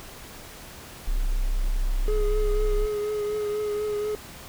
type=tone; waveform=sine; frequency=32.7 Hz; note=C1; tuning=in tune; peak=-21 dBFS; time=1.07-2.86 s; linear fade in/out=10 ms
type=tone with vibrato; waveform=triangle; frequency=419.8 Hz; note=G#4; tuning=19 cents sharp; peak=-23 dBFS; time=2.08-4.15 s; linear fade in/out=0 ms; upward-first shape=triangle; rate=4.1 Hz; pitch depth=28 cents each way
effects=pink hiss -43 dBFS RMS until 4.48 s